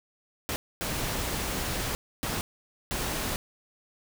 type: noise bursts at uneven times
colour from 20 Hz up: pink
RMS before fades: -31 dBFS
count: 4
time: 0.49-0.56 / 0.81-1.95 / 2.23-2.41 / 2.91-3.36 s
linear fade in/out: 0 ms
effects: none